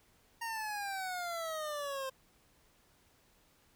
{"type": "exponential sweep", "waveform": "25% pulse", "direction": "down", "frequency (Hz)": [932.3, 523.3], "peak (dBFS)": -33, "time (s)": [0.41, 2.1], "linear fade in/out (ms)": 10, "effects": ["pink hiss -68 dBFS RMS until 3.75 s"]}